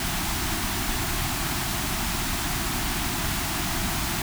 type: band-stop noise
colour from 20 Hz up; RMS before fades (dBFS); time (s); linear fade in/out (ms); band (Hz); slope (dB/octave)
pink; -27; 0-4.22; 2; 380 to 640; 96
effects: none